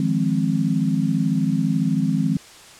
sine chord, F minor seventh, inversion third, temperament equal with one note detuned, 155.56 / 173.71 / 207.7 / 261.6 Hz, Eb3 / F3 / Ab3 / C4, 0 / -9 / 0 / 0 cents, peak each -23 dBFS, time 0-2.37 s, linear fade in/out 2 ms, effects white hiss -44 dBFS RMS until 2.79 s + low-pass 8000 Hz 12 dB/octave

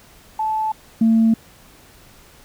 sine tone pair in turn, 871 / 224.9 Hz, A5 / A3, -18 / +38 cents, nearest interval octave + major seventh, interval 2344 cents, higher first, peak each -18 / -10 dBFS, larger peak second, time 0.39-0.72 / 1.01-1.34 s, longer neither, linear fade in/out 5 ms, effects tanh soft clip ceiling -8 dBFS + pink hiss -48 dBFS RMS until 2.44 s

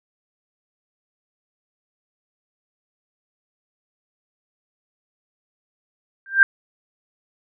sine tone with exponential growth, 1582 Hz, G6, 15 cents sharp, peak -4 dBFS, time 6.26-6.43 s, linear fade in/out 1 ms, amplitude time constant 36 ms, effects none

